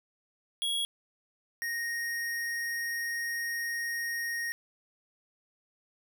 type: tone pair in turn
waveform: square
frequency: 3322 / 1864.4 Hz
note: G#7 / A#6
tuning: 0 / 0 cents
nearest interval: minor seventh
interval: 1000 cents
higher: first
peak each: -29 / -32 dBFS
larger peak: first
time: 0.62-0.85 / 1.62-4.52 s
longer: second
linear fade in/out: 0 ms
effects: none